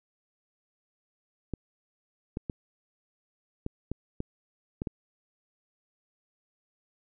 clicks, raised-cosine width 3 ms, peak -19 dBFS, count 8, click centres 1.537 / 2.371 / 2.498 / 3.664 / 3.916 / 4.204 / 4.819 / 4.872 s, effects none

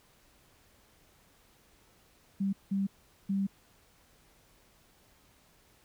sine tone bursts at uneven times, 196 Hz, G3, in tune, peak -27 dBFS, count 3, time 2.4-2.53 / 2.71-2.87 / 3.29-3.47 s, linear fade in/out 10 ms, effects pink hiss -64 dBFS RMS until 5.84 s

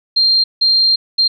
sine tone bursts at uneven times, 4186 Hz, C8, in tune, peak -9 dBFS, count 3, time 0.16-0.44 / 0.61-0.96 / 1.18-1.28 s, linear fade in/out 10 ms, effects none

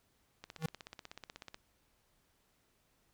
click train, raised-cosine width 0.2 ms, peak -29 dBFS, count 19, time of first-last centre 0.44-1.544 s, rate 16.3 Hz
square tone with exponential growth, 159.6 Hz, D#3, 44 cents sharp, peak -29 dBFS, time 0.58-0.66 s, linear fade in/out 5 ms, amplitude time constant 17 ms
effects pink hiss -74 dBFS RMS until 3.13 s

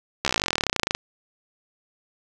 slowing click train, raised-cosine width 0.2 ms, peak -4 dBFS, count 29, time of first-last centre 0.25-0.95 s, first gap 14 ms, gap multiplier 1.04, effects 7-bit

